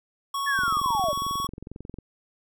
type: tone with pitch glide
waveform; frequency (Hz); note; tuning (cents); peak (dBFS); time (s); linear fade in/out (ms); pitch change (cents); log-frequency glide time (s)
square; 1108.7 to 1117.1; C#6 to C#6; 0 to +13; -27; 0.34-1.47; 5; +13; 0.74-0.95
type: linear sweep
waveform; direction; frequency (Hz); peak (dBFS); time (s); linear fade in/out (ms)
sine; down; 1760 to 554; -23; 0.46-1.13; 20
type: click train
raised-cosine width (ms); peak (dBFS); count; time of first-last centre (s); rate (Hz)
3; -25; 32; 0.59-1.986; 22.2
effects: none